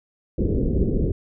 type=low-pass noise; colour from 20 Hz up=pink; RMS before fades=-21 dBFS; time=0.38-1.12 s; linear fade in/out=5 ms; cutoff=480 Hz; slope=48 dB/octave; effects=none